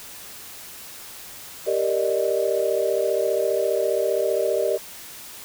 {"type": "chord", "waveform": "sine", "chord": "Eb major seventh", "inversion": "first", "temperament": "equal", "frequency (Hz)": [392, 466.2, 587.3, 622.3], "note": ["G4", "Bb4", "D5", "Eb5"], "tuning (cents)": [0, 0, 0, 0], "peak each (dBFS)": -25, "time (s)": [1.66, 4.78], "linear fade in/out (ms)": 20, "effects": ["white hiss -40 dBFS RMS until 5.44 s"]}